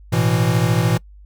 square chord, A suspended second, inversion none, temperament equal with one note detuned, 110 / 123.47 / 165.58 Hz, A2 / B2 / E3, 0 / 0 / +8 cents, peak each -20 dBFS, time 0.12-0.98 s, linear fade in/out 10 ms, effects noise-tail reverb RT60 0.1 s tail -25 dB re dry + added 50 Hz sine -40 dBFS peak until 1.25 s

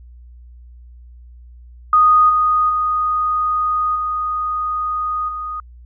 sine tone with level steps, 1240 Hz, D#6, 6 cents flat, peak -8 / -12 / -15 / -18 / -23 dBFS, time 1.93-5.6 s, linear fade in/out 2 ms, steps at 2.29 / 2.69 / 3.95 / 5.28 s, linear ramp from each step 10 ms, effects added 60 Hz sine -38 dBFS peak until 5.85 s

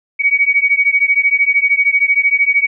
sine beating tone pair, 2247 / 2260 Hz, C#7 / C#7, +23 / +33 cents, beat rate 13 Hz, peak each -13 dBFS, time 0.19-2.67 s, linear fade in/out 20 ms, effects none

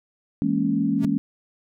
sine chord, A# half-diminished seventh, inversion second, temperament equal, 164.81 / 207.7 / 233.1 / 277.2 Hz, E3 / G#3 / A#3 / C#4, 0 / 0 / 0 / 0 cents, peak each -28 / -24 / -26 / -23 dBFS, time 0.42-1.18 s, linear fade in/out 0 ms
square tone with exponential growth, 130 Hz, C3, 11 cents flat, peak -26 dBFS, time 0.96-1.05 s, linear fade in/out 2 ms, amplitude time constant 18 ms
effects none

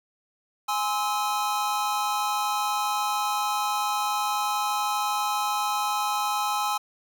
square chord, Ab augmented, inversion none, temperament just, 830.6 / 1038.3 / 1297.8 Hz, Ab5 / C6 / E6, 0 / -14 / -27 cents, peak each -28 / -31 / -30 dBFS, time 0.68-6.78 s, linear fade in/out 10 ms, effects none

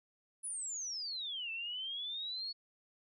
sine exponential two-way sweep, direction down then up, 10270 to 2636 to 4417 Hz, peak -38 dBFS, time 0.43-2.53 s, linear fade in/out 20 ms, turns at 1.51 s, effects none

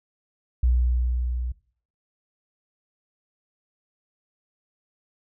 sine tone with level ramp, 61.2 Hz, B1, 15 cents flat, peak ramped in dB -16 to -26 dBFS, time 0.63-1.52 s, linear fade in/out 5 ms, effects noise-tail reverb RT60 0.5 s tail -20 dB re dry

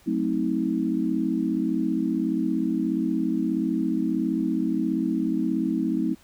sine chord, F# diminished seventh, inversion none, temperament equal with one note detuned, 185 / 220 / 261.6 / 318.6 Hz, F#3 / A3 / C4 / Eb4, 0 / 0 / 0 / +41 cents, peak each -30 / -28 / -27 / -26 dBFS, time 0.06-6.15 s, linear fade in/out 20 ms, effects pink hiss -56 dBFS RMS until 6.23 s

